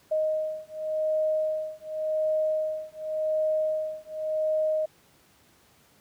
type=beating tone pair; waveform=sine; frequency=622.3 / 623.19 Hz; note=D#5 / D#5; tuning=0 / +3 cents; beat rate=0.89 Hz; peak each=-28 dBFS; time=0.11-4.86 s; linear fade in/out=10 ms; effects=pink hiss -60 dBFS RMS until 6 s + high-pass 80 Hz 12 dB/octave